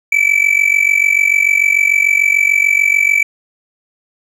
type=tone with amplitude modulation; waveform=triangle; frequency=2310 Hz; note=D7; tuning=29 cents flat; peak=-4 dBFS; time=0.12-3.23 s; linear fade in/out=5 ms; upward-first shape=sine; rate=46.8 Hz; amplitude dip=85%; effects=none